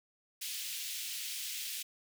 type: high-pass noise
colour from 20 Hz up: pink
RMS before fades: -40 dBFS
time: 0.41-1.83 s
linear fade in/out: 10 ms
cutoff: 2600 Hz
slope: 24 dB/octave
effects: none